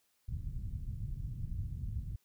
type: low-pass noise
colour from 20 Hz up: white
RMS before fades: -39 dBFS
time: 0.28-2.16 s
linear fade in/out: 5 ms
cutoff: 120 Hz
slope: 24 dB/octave
effects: white hiss -75 dBFS RMS until 2.24 s